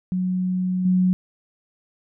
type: tone with level steps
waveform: sine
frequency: 183.6 Hz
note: F#3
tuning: 13 cents flat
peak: -20 / -15 dBFS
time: 0.12-1.13 s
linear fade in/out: 0 ms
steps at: 0.85 s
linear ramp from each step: 5 ms
effects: none